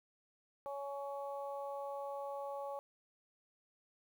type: harmonic tone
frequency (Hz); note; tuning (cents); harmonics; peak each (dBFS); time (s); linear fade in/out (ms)
280; C#4; +18; 2 / 3 / 4; -42 / -45 / -49; 0.66-2.79; 0
effects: 11-bit